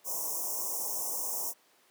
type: band-stop noise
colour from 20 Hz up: white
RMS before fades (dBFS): -34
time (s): 0.04-1.54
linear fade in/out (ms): 50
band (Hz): 1100 to 5400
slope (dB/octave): 96
effects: pink hiss -64 dBFS RMS until 1.9 s + high-pass 400 Hz 12 dB/octave